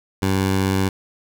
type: tone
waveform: 15% pulse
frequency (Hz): 95.9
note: G2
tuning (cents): -37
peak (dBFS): -11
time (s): 0.22-0.89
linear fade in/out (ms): 5
effects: none